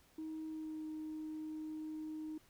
sine tone with pitch glide, 315.2 to 310.9 Hz, D#4 to D#4, +23 to -1 cents, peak -40 dBFS, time 0.18-2.38 s, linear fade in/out 5 ms, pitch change -24 cents, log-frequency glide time 0.46-0.85 s, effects tanh soft clip ceiling -38 dBFS + pink hiss -68 dBFS RMS until 2.49 s

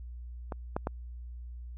clicks, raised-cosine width 1 ms, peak -22 / -16 / -17 dBFS, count 3, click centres 0.522 / 0.765 / 0.871 s, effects added 60 Hz sine -40 dBFS peak until 1.77 s

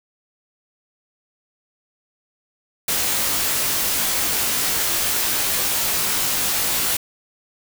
white noise with comb filter, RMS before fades -21 dBFS, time 2.88-6.97 s, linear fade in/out 5 ms, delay 19 ms, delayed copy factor -0.95, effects none

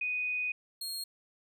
sine / sawtooth tone pair in turn, 2488 / 4256 Hz, D#7 / C8, -1 / +29 cents, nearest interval major sixth, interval 930 cents, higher second, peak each -30 / -33 dBFS, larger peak first, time 0.01-0.52 / 0.81-1.04 s, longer first, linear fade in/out 5 ms, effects none

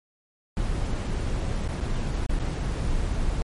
brown noise with dropouts, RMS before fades -26 dBFS, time 0.57-3.42 s, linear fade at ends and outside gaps 0 ms, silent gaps 1.677-1.688 / 1.803-1.809 / 2.263-2.294 / 2.39-2.397 s, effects MP3 48 kbps

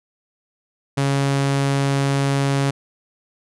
sawtooth tone, 138.59 Hz, C#3, in tune, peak -13 dBFS, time 0.97-2.71 s, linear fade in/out 10 ms, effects resampled to 24000 Hz

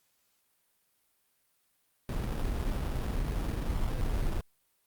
brown noise with sample-and-hold, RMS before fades -31 dBFS, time 2.09-4.41 s, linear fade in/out 2 ms, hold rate 2100 Hz, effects white hiss -73 dBFS RMS until 4.86 s + Opus 48 kbps

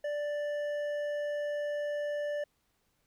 sine tone with hard clipping, 587.3 Hz, D5, in tune, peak -33 dBFS, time 0.04-2.44 s, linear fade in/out 5 ms, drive 7 dB, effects pink hiss -75 dBFS RMS until 3.06 s

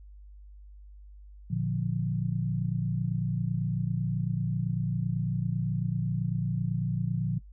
sine chord, Bb major, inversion none, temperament equal, 116.54 / 146.83 / 174.61 Hz, Bb2 / D3 / F3, 0 / 0 / 0 cents, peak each -31 dBFS, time 1.5-7.39 s, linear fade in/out 10 ms, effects noise-tail reverb RT60 0.1 s tail -21 dB re dry + added 50 Hz sine -46 dBFS peak until 7.52 s

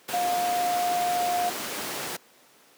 sine tone in noise, 710 Hz, F5, 28 cents sharp, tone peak -23 dBFS, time 0.13-1.5 s, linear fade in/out 10 ms, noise pink, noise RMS -31 dBFS, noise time 0.08-2.17 s, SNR +5 dB, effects pink hiss -56 dBFS RMS until 2.77 s + high-pass 300 Hz 12 dB/octave

